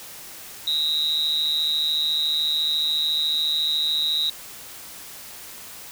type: tone with amplitude modulation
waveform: sine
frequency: 3834 Hz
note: A#7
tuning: 48 cents sharp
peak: -15 dBFS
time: 0.67-4.3 s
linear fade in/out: 5 ms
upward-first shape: sine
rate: 154 Hz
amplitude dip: 100%
effects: tanh soft clip ceiling -11 dBFS + white hiss -40 dBFS RMS until 5.91 s